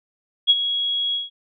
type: tone with ADSR envelope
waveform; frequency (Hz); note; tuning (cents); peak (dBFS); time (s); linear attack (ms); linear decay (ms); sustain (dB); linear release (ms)
sine; 3322; G#7; 0; -9; 0.47-1.3; 31; 39; -11; 160
effects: none